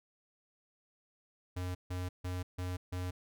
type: tone bursts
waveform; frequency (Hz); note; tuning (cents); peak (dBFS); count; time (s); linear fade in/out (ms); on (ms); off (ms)
square; 90.5; F#2; -38; -36; 5; 1.56-3.11; 10; 190; 150
effects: none